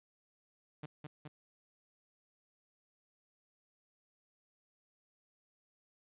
sawtooth tone with echo, 150.3 Hz, D3, 40 cents sharp, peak -38 dBFS, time 0.83-0.86 s, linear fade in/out 5 ms, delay 210 ms, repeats 2, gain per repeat -2 dB, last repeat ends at 1.28 s, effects resampled to 8000 Hz + 12-bit

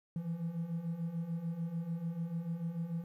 triangle beating tone pair, 162.7 / 169.5 Hz, E3 / E3, -22 / +49 cents, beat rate 6.8 Hz, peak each -39 / -34 dBFS, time 0.16-3.04 s, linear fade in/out 2 ms, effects tanh soft clip ceiling -26 dBFS + 12-bit

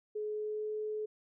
sine tone with pitch glide, 424.2 to 427.9 Hz, G#4 to A4, +37 to -48 cents, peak -34 dBFS, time 0.15-1.06 s, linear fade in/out 10 ms, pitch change +15 cents, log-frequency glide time 0.28-0.72 s, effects none

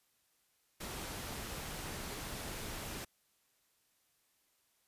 pink noise, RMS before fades -43 dBFS, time 0.8-3.05 s, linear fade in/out 10 ms, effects white hiss -75 dBFS RMS until 4.87 s + resampled to 32000 Hz

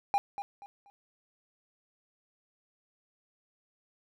triangle tone with echo, 805 Hz, G5, 46 cents sharp, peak -21 dBFS, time 0.14-0.18 s, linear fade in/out 0 ms, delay 240 ms, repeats 3, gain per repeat -11 dB, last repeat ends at 0.9 s, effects none

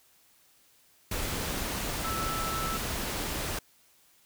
sine tone in noise, 1318.5 Hz, E6, in tune, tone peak -33 dBFS, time 2.04-2.77 s, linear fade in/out 5 ms, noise pink, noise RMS -33 dBFS, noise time 1.11-3.59 s, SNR -3 dB, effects white hiss -63 dBFS RMS until 4.25 s

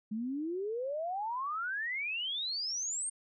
sine exponential sweep, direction up, 207.7 to 8850 Hz, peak -33 dBFS, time 0.11-3.1 s, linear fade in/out 10 ms, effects none

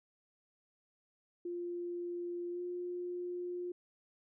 sine tone with pitch glide, 349.2 to 354.9 Hz, F4 to F4, 0 to +28 cents, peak -37 dBFS, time 1.45-3.72 s, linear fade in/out 5 ms, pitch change +28 cents, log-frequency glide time 2.51-2.61 s, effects none

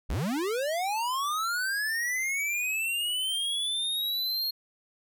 square linear sweep, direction up, 31.35 to 4283 Hz, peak -28 dBFS, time 0.09-4.51 s, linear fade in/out 10 ms, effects none

